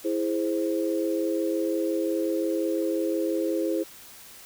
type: chord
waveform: sine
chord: E augmented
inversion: none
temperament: equal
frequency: 329.6 / 415.3 / 523.3 Hz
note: E4 / G#4 / B#4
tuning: 0 / 0 / 0 cents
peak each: -26 / -30 / -29 dBFS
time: 0.04-3.84 s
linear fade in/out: 20 ms
effects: white hiss -47 dBFS RMS until 4.45 s